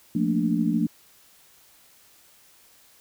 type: chord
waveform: sine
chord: Bb major seventh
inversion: second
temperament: equal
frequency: 174.61 / 220 / 233.1 / 293.7 Hz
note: F3 / A3 / Bb3 / D4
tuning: 0 / 0 / 0 / 0 cents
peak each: -26 dBFS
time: 0.15-0.87 s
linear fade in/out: 5 ms
effects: white hiss -56 dBFS RMS until 3 s